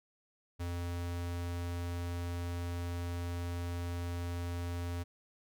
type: tone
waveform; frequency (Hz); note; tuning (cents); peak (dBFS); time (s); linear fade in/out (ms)
square; 86.9; F2; -8; -36; 0.59-5.04; 20
effects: none